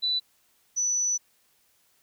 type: tone pair in turn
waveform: sine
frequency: 3977 / 5959 Hz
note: B7 / F#8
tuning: +11 / +11 cents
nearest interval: perfect fifth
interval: 700 cents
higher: second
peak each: -23 dBFS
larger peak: neither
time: 0.02-0.2 / 0.76-1.18 s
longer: second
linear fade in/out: 20 ms
effects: white hiss -66 dBFS RMS until 2.02 s